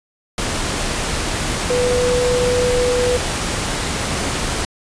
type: tone in noise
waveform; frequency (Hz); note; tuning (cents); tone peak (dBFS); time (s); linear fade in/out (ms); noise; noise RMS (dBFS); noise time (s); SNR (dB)
sine; 493.9; B4; 0; -15; 1.7-3.17; 2; pink; -21; 0.38-4.65; +3
effects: resampled to 22050 Hz